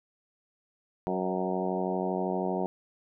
harmonic tone with a mistuned harmonic, 92.6 Hz, F#2, 2 cents sharp, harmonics 2 / 3 / 4 / 5 / 6 / 7 / 8 / 9 / 10, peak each -33 / -38 / -33 / -37 / -39 / -36 / -36 / -42 / -40 dBFS, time 1.07-2.66 s, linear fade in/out 0 ms, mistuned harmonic 6, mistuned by +20 cents, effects none

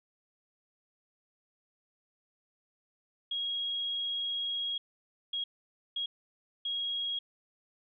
sine tone bursts at uneven times, 3292 Hz, G#7, 16 cents flat, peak -31 dBFS, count 4, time 3.31-4.78 / 5.33-5.44 / 5.96-6.06 / 6.65-7.19 s, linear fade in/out 5 ms, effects none

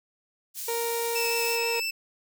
pink high-pass noise, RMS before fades -35 dBFS, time 0.54-1.59 s, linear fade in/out 50 ms, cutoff 6800 Hz, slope 12 dB/octave
30% pulse tone, 466.2 Hz, A#4, in tune, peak -25 dBFS, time 0.68-1.8 s, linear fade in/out 5 ms
25% pulse tone with vibrato, 2637 Hz, E7, in tune, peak -24 dBFS, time 1.15-1.91 s, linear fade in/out 10 ms, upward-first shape triangle, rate 6 Hz, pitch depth 20 cents each way
effects none

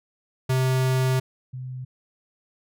square / sine tone pair in turn, 130 / 128.21 Hz, C3 / C3, -11 / -35 cents, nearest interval unison, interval 24 cents, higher first, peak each -20 / -31 dBFS, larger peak first, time 0.49-1.2 / 1.53-1.85 s, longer first, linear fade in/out 10 ms, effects none

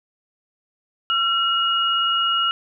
sine tone pair together, 1359 / 2880 Hz, F6 / F#7, -48 / -47 cents, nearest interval octave + minor second, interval 1301 cents, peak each -20 dBFS, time 1.1-2.51 s, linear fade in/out 0 ms, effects none

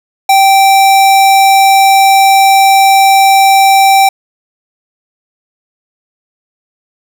square tone, 780 Hz, G5, 9 cents flat, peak -4 dBFS, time 0.29-4.09 s, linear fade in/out 5 ms, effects none

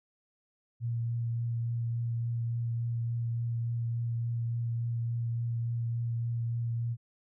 sine tone with vibrato, 117.1 Hz, A#2, 8 cents sharp, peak -29 dBFS, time 0.8-6.97 s, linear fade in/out 50 ms, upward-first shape triangle, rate 3.5 Hz, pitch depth 14 cents each way, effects none

